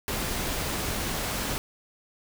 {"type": "noise", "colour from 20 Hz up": "pink", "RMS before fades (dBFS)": -30, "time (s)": [0.08, 1.58], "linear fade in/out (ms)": 0, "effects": []}